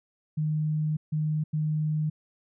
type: tone bursts at uneven times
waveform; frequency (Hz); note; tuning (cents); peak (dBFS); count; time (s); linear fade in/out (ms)
sine; 153.7; D#3; -21; -24; 3; 0.37-0.97 / 1.12-1.44 / 1.53-2.1; 10
effects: none